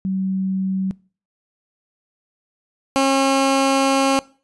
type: tone pair in turn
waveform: sine / 15% pulse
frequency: 190.2 / 270.9 Hz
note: F#3 / C#4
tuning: +48 / -40 cents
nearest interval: tritone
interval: 612 cents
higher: second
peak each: -19 / -8 dBFS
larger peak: second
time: 0.05-0.91 / 2.96-4.19 s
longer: second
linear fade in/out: 0 ms
effects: noise-tail reverb RT60 0.4 s tail -22 dB re dry + resampled to 24000 Hz

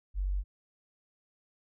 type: tone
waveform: sine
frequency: 47.57 Hz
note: F#1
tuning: 49 cents sharp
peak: -28 dBFS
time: 0.14-0.44 s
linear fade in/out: 50 ms
effects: none

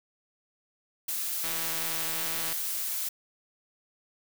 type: noise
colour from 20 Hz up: blue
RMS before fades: -32 dBFS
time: 1.08-3.09 s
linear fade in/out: 5 ms
type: click train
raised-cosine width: 0.2 ms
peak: -19 dBFS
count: 178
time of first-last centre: 1.44-2.526 s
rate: 163 Hz
effects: none

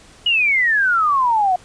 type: exponential sweep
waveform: sine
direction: down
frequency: 2939 to 711 Hz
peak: -13 dBFS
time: 0.26-1.56 s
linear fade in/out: 5 ms
effects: pink hiss -46 dBFS RMS until 1.64 s + resampled to 22050 Hz

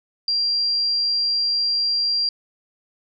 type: tone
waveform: sine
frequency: 4751 Hz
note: D8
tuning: 19 cents sharp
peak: -18 dBFS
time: 0.28-2.29 s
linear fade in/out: 2 ms
effects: none

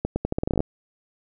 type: accelerating click train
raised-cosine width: 2 ms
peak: -10 dBFS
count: 13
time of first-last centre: 0.05-0.605 s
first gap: 110 ms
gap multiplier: 0.82
effects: none

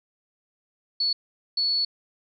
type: tone bursts at uneven times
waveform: sine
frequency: 4416 Hz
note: C#8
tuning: 7 cents flat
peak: -21 dBFS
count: 2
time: 1-1.13 / 1.57-1.85 s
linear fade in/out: 5 ms
effects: none

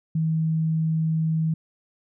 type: tone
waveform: sine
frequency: 160 Hz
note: D#3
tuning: 49 cents sharp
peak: -20 dBFS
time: 0.15-1.54 s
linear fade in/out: 5 ms
effects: none

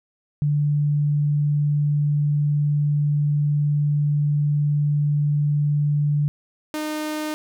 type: tone pair in turn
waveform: sine / sawtooth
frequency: 146.83 / 306.1 Hz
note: D3 / D#4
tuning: 0 / -28 cents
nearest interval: octave + minor second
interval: 1272 cents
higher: second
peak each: -17 / -21 dBFS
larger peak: first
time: 0.42-6.28 / 6.74-7.34 s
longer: first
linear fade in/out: 0 ms
effects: none

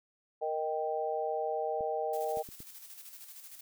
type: chord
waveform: sine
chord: Eb major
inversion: second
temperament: equal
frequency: 466.2 / 622.3 / 784 Hz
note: Bb4 / Eb5 / G5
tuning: 0 / 0 / 0 cents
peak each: -35 dBFS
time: 0.41-2.43 s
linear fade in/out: 20 ms
type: clicks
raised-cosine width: 3 ms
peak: -36 dBFS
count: 4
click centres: 1.808 / 2.372 / 2.489 / 2.604 s
type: noise with tremolo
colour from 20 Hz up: blue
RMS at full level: -48 dBFS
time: 2.13-3.61 s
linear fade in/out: 5 ms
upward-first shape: square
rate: 13 Hz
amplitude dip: 45%
effects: none

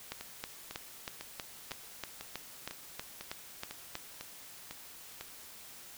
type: two click trains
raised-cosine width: 0.2 ms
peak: -24 / -20 dBFS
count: 11 / 13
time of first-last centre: 0.21-5.21 / 0.12-3.954 s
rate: 2 / 3.13 Hz
effects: white hiss -51 dBFS RMS until 5.97 s

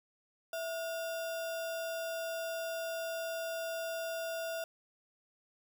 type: tone with sample-and-hold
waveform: sine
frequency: 659.3 Hz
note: E5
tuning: in tune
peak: -35 dBFS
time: 0.53-4.64 s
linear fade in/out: 2 ms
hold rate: 2100 Hz
effects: none

